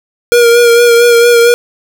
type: tone with vibrato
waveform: square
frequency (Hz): 473.2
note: A#4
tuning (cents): +26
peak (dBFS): -4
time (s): 0.32-1.54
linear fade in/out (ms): 0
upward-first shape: sine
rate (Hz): 4.4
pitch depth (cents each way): 27
effects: none